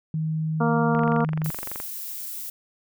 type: tone with pitch glide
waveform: sine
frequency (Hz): 157.7 to 156.34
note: D#3 to D#3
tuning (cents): +24 to +9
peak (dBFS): -23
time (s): 0.14-1.5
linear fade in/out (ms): 2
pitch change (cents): -15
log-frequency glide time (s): 0.83-1.12
type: harmonic tone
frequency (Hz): 233.1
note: A#3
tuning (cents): 0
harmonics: 1 / 2 / 3 / 4 / 5 / 6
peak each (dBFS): -23 / -26 / -28 / -29 / -30 / -31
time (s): 0.6-1.25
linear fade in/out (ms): 10
type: click train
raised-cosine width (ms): 0.5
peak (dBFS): -19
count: 21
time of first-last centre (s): 0.95-1.801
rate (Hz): 23.5
type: noise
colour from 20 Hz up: violet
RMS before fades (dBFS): -34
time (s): 1.44-2.5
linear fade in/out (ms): 5
effects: none